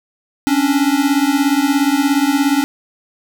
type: beating tone pair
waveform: square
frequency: 272.9 / 289.9 Hz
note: C#4 / D4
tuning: -27 / -22 cents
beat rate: 17 Hz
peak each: -16 dBFS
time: 0.47-2.64 s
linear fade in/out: 0 ms
effects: none